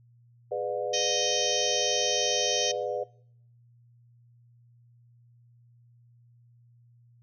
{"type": "chord", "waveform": "sine", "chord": "G# diminished seventh", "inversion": "none", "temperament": "just", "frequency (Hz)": [415.3, 498.4, 598, 717.6], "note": ["G#4", "B4", "D5", "F5"], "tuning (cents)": [0, 16, 31, 47], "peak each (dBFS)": [-35, -31, -33, -37], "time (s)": [0.51, 3.04], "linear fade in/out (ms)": 10}
{"type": "harmonic tone", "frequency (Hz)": 622.3, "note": "D#5", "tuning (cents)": 0, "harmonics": [3, 4, 5, 6, 7, 8, 9, 10], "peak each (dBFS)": [-41, -38, -31, -36, -40, -39, -31, -33], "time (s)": [0.93, 2.72], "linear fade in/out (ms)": 10}
{"effects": ["noise-tail reverb RT60 0.7 s tail -23 dB re dry", "added 119 Hz sine -56 dBFS peak until 7.22 s"]}